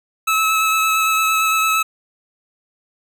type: tone with vibrato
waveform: 25% pulse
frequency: 1298 Hz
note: E6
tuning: 27 cents flat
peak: -11 dBFS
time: 0.27-1.83 s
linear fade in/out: 10 ms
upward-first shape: sine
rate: 8.8 Hz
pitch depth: 13 cents each way
effects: none

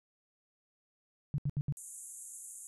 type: tone bursts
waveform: sine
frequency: 143.5 Hz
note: D3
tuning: 40 cents flat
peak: -29 dBFS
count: 4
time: 1.34-1.724 s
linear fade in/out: 0 ms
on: 42 ms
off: 72 ms
type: band-pass noise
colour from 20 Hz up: white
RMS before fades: -48 dBFS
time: 1.77-2.67 s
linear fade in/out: 0 ms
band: 6700 to 11000 Hz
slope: 96 dB/octave
effects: none

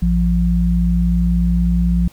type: tone pair together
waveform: sine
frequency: 58.27 / 174.61 Hz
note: A#1 / F3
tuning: 0 / 0 cents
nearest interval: octave + perfect fifth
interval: 1900 cents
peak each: -15 dBFS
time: 0.02-2.08 s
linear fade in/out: 5 ms
effects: pink hiss -48 dBFS RMS until 2.12 s

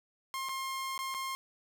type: tone with dropouts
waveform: sawtooth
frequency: 1065 Hz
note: C6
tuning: 30 cents sharp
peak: -31 dBFS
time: 0.34-1.35 s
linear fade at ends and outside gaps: 0 ms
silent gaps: 0.487-0.492 / 0.978-0.99 / 1.142-1.147 s
effects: none

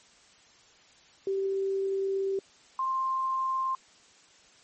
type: tone pair in turn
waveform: sine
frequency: 388.8 / 1052.8 Hz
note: G4 / C6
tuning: -14 / +10 cents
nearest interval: octave + perfect fourth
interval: 1724 cents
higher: second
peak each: -26 / -26 dBFS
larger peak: neither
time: 1.27-2.39 / 2.79-3.75 s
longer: first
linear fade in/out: 2 ms
effects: white hiss -58 dBFS RMS until 4.63 s + MP3 32 kbps

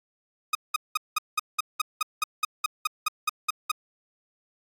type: tone bursts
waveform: sawtooth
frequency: 1247 Hz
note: D#6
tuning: 3 cents sharp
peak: -18 dBFS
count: 16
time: 0.53-3.716 s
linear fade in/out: 5 ms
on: 21 ms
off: 190 ms
effects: AAC 64 kbps

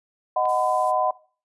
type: chord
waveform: sine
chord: B major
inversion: first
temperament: equal with one note detuned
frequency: 622.3 / 740 / 1010.3 Hz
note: D#5 / F#5 / B5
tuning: 0 / 0 / +39 cents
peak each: -24 / -22 / -24 dBFS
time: 0.36-1.11 s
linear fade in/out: 5 ms
type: click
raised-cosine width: 0.3 ms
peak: -28 dBFS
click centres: 0.455 s
type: noise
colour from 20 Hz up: violet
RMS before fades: -41 dBFS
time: 0.48-0.92 s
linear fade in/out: 20 ms
effects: noise-tail reverb RT60 0.4 s tail -20 dB re dry + resampled to 24000 Hz

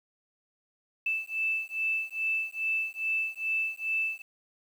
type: beating tone pair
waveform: sine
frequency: 2637 / 2639.4 Hz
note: E7 / E7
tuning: 0 / +2 cents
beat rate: 2.4 Hz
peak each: -31 dBFS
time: 1.06-4.22 s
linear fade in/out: 5 ms
effects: 9-bit

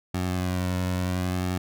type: tone with flanger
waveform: sawtooth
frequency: 91.1 Hz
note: F#2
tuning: 26 cents flat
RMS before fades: -27 dBFS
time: 0.14-1.58 s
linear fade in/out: 5 ms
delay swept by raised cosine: 2 to 2.52 ms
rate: 0.71 Hz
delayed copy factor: -0.7
effects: none

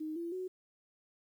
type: tone with pitch steps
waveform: sine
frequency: 311.1 / 339.3 / 370 Hz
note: D#4 / F4 / F#4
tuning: 0 / -50 / 0 cents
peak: -36 dBFS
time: 0-0.48 s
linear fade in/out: 10 ms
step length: 160 ms
effects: 11-bit

